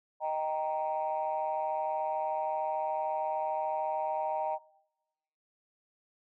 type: chord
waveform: sine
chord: Eb major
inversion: none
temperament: equal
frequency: 622.3 / 784 / 932.3 Hz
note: Eb5 / G5 / Bb5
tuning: 0 / 0 / 0 cents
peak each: -33 dBFS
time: 0.2-4.59 s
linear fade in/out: 50 ms
effects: noise-tail reverb RT60 1.0 s tail -24 dB re dry + tanh soft clip ceiling -23 dBFS